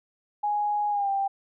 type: tone with pitch glide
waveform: sine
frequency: 830.6 to 788.5 Hz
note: G#5 to G5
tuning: 0 to +10 cents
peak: -23 dBFS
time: 0.43-1.28 s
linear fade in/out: 10 ms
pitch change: -90 cents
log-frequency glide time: 0.9-1.1 s
effects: none